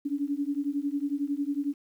sine beating tone pair, 279.8 / 290.8 Hz, C#4 / D4, +16 / -17 cents, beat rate 11 Hz, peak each -30 dBFS, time 0.05-1.74 s, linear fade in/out 10 ms, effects 10-bit

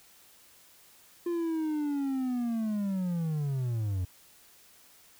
triangle linear sweep, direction down, 349.2 to 87.31 Hz, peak -26 dBFS, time 1.26-4.05 s, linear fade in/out 5 ms, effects white hiss -58 dBFS RMS until 5.19 s

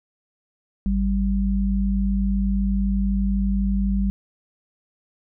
sine tone pair together, 52.06 / 196 Hz, G#1 / G3, +5 / 0 cents, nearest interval octave + major seventh, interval 2295 cents, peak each -21 dBFS, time 0.86-4.1 s, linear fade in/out 0 ms, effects none

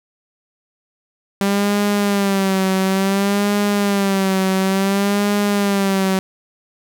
sawtooth tone with vibrato, 197.1 Hz, G3, 10 cents sharp, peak -11 dBFS, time 1.41-6.19 s, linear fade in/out 0 ms, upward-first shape sine, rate 0.57 Hz, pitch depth 67 cents each way, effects none

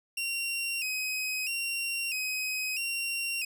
sawtooth tone with vibrato, 2637 Hz, E7, in tune, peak -27 dBFS, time 0.17-3.45 s, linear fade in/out 5 ms, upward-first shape square, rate 0.77 Hz, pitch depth 75 cents each way, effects none

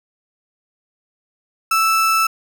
35% pulse tone, 1318.5 Hz, E6, in tune, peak -12 dBFS, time 1.71-2.27 s, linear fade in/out 5 ms, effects none

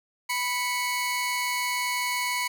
sawtooth tone pair together, 987.6 / 2217 Hz, B5 / C#7, 0 / 0 cents, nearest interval octave + major second, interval 1400 cents, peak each -25 dBFS, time 0.29-2.48 s, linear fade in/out 10 ms, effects none

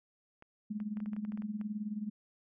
clicks, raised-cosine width 0.5 ms, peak -38 dBFS, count 12, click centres 0.424 / 0.802 / 0.971 / 1.003 / 1.06 / 1.133 / 1.165 / 1.25 / 1.321 / 1.375 / 1.421 / 1.613 s
sine tone with tremolo, 210.7 Hz, G#3, 25 cents sharp, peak -32 dBFS, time 0.7-2.1 s, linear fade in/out 10 ms, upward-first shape sine, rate 19 Hz, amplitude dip 75%
effects none

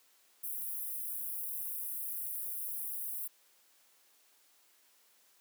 white high-pass noise, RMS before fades -39 dBFS, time 0.43-3.28 s, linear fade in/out 10 ms, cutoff 10000 Hz, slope 48 dB/octave, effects white hiss -67 dBFS RMS until 5.4 s + high-pass 300 Hz 12 dB/octave

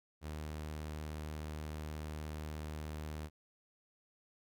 sawtooth tone, 76.6 Hz, D#2, 27 cents flat, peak -37 dBFS, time 0.21-3.3 s, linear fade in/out 50 ms, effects none

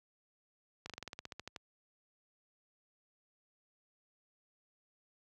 slowing click train, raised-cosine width 0.2 ms, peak -26 dBFS, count 13, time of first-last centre 0.86-1.562 s, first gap 37 ms, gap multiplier 1.08, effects high-pass 60 Hz 12 dB/octave

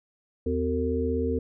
sine tone cluster, 79.3 / 255.3 / 377.2 / 453.4 Hz, D#2 / C4 / F#4 / A#4, +33 / -42 / +33 / -48 cents, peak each -29 / -29 / -33 / -28 dBFS, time 0.46-1.39 s, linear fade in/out 5 ms, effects none

